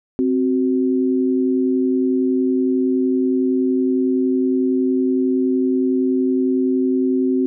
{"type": "tone pair together", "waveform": "sine", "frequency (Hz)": [261.6, 372.4], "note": ["C4", "F#4"], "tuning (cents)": [0, 11], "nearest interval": "tritone", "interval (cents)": 611, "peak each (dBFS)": [-16, -20], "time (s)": [0.19, 7.46], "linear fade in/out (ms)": 0, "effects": []}